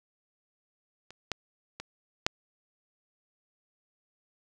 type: clicks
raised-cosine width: 0.2 ms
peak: -29 / -13 / -21 / -6 dBFS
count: 4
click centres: 1.106 / 1.317 / 1.8 / 2.265 s
effects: none